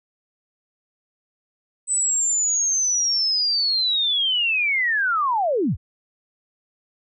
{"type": "linear sweep", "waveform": "sine", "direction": "down", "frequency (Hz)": [8100, 44.99], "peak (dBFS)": -18, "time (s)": [1.87, 5.77], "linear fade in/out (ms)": 50, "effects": []}